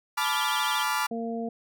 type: chord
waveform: 35% pulse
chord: B half-diminished seventh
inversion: third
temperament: equal with one note detuned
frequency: 867.9 / 987.8 / 1174.7 / 1396.9 Hz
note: A5 / B5 / D6 / F6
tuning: -24 / 0 / 0 / 0 cents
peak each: -29 dBFS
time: 0.17-1.07 s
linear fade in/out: 10 ms
type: tone with vibrato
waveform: sine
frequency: 3357 Hz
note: G#7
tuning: 18 cents sharp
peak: -32 dBFS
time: 0.21-0.83 s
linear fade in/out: 5 ms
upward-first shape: sine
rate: 13 Hz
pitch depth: 140 cents each way
type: harmonic tone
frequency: 230 Hz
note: A#3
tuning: 23 cents flat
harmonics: 1 / 2 / 3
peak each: -31 / -34 / -36 dBFS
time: 1.11-1.49 s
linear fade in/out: 5 ms
effects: none